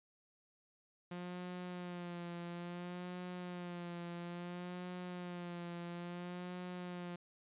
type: tone with vibrato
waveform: sawtooth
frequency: 176.2 Hz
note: F3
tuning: 16 cents sharp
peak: -39 dBFS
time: 1.11-7.16 s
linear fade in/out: 5 ms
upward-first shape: sine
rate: 0.59 Hz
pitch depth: 37 cents each way
effects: resampled to 8000 Hz